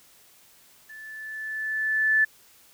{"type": "tone with level ramp", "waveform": "sine", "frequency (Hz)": 1747, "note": "A6", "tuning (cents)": -13, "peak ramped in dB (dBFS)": [-41, -16], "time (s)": [0.89, 2.25], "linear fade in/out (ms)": 10, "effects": ["white hiss -56 dBFS RMS until 2.73 s"]}